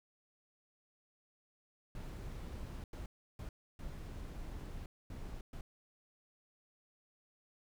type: noise bursts at uneven times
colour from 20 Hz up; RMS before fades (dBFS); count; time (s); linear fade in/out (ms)
brown; -45; 6; 1.95-2.84 / 2.93-3.06 / 3.39-3.49 / 3.79-4.86 / 5.1-5.41 / 5.53-5.61; 2
effects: none